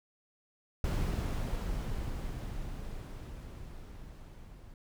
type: noise with level ramp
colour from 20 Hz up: brown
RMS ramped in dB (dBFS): -30 to -51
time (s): 0.84-4.74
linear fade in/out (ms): 2
effects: none